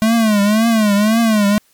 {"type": "tone with vibrato", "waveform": "square", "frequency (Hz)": 215.8, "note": "A3", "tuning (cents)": -33, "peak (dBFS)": -11, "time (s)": [0.02, 1.58], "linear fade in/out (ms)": 0, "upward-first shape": "triangle", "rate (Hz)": 1.9, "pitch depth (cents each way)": 140, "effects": ["white hiss -56 dBFS RMS until 1.73 s", "MP3 96 kbps"]}